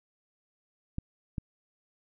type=clicks; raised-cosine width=5 ms; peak=-20 dBFS; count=2; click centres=0.984 / 1.382 s; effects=none